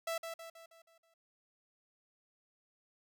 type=tone with echo; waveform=sawtooth; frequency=661 Hz; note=E5; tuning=5 cents sharp; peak=-31 dBFS; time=0.07-0.18 s; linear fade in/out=5 ms; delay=160 ms; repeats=6; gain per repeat=-6 dB; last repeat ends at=1.14 s; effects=none